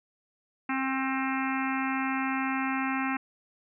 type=harmonic tone with a mistuned harmonic; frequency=266 Hz; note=C4; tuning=29 cents sharp; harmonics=1 / 3 / 4 / 5 / 6 / 7 / 8 / 9 / 10; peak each=-30 / -35 / -36 / -37 / -38 / -38 / -39 / -40 / -40 dBFS; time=0.69-3.17 s; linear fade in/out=5 ms; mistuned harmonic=6; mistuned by=-21 cents; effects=none